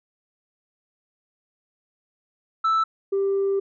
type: tone pair in turn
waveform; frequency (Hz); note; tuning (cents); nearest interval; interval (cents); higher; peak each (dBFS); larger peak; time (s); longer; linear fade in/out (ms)
sine; 1318.5 / 393.2; E6 / G4; 0 / +5; octave + major sixth; 2095; first; -15 / -18; first; 2.64-2.84 / 3.12-3.6; second; 10
effects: tanh soft clip ceiling -17 dBFS